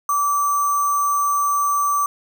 sine tone with sample-and-hold, 1156 Hz, D6, 28 cents flat, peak -16 dBFS, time 0.09-2.06 s, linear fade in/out 2 ms, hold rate 7350 Hz, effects none

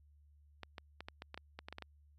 clicks, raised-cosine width 0.3 ms, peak -29 dBFS, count 12, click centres 0.633 / 0.782 / 1.006 / 1.085 / 1.221 / 1.344 / 1.376 / 1.59 / 1.685 / 1.726 / 1.784 / 1.823 s, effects added 73 Hz sine -62 dBFS peak until 2.18 s

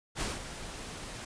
pink noise with ADSR envelope, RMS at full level -32 dBFS, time 0.15-1.25 s, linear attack 59 ms, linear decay 180 ms, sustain -10 dB, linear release 5 ms, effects resampled to 22050 Hz

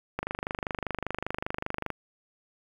click train, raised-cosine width 0.5 ms, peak -15 dBFS, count 44, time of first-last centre 0.19-1.903 s, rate 25.1 Hz, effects 8-bit

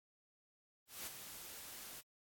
white noise with ADSR envelope, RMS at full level -44 dBFS, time 0.87-2.02 s, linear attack 200 ms, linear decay 15 ms, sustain -7 dB, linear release 29 ms, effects AAC 64 kbps

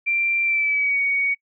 sine tone with pitch glide, 2361 to 2241 Hz, D7 to C#7, +9 to +18 cents, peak -18 dBFS, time 0.06-1.35 s, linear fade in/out 20 ms, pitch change -91 cents, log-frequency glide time 0.43-0.99 s, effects noise-tail reverb RT60 0.1 s tail -24 dB re dry

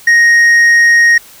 sine tone with tanh clipping, 1870 Hz, A#6, 5 cents sharp, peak -5 dBFS, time 0.07-1.18 s, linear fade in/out 5 ms, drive 5 dB, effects white hiss -38 dBFS RMS until 1.4 s

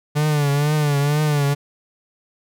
45% pulse tone with vibrato, 146.83 Hz, D3, in tune, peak -16 dBFS, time 0.15-1.55 s, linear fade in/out 20 ms, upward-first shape triangle, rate 2.1 Hz, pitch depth 81 cents each way, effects none

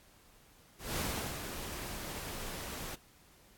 pink noise with ADSR envelope, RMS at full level -35 dBFS, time 0.78-2.96 s, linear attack 190 ms, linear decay 390 ms, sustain -7 dB, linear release 18 ms, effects pink hiss -62 dBFS RMS until 3.57 s + AAC 64 kbps

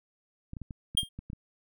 clicks, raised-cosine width 5 ms, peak -27 dBFS, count 9, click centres 0.534 / 0.568 / 0.617 / 0.708 / 0.95 / 1.032 / 1.19 / 1.301 / 1.332 s
square tone with exponential decay, 3213 Hz, G7, 42 cents sharp, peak -20 dBFS, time 0.97-1.09 s, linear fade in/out 5 ms, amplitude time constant 26 ms
effects none

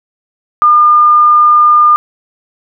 sine tone, 1208 Hz, D6, 48 cents sharp, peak -3 dBFS, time 0.62-1.96 s, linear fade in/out 0 ms, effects none

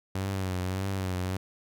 sawtooth tone with vibrato, 94.2 Hz, F#2, 32 cents sharp, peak -25 dBFS, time 0.15-1.37 s, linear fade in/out 5 ms, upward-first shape triangle, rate 1.7 Hz, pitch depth 73 cents each way, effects none

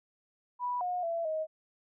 sine tone with pitch steps, 983 / 720 / 671 / 629 Hz, B5 / F#5 / E5 / D#5, -8 / -47 / +31 / +19 cents, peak -30 dBFS, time 0.59-1.47 s, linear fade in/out 50 ms, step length 220 ms, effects none

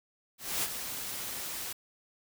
white noise with ADSR envelope, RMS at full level -30 dBFS, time 0.38-1.73 s, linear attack 250 ms, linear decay 39 ms, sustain -8 dB, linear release 6 ms, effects none

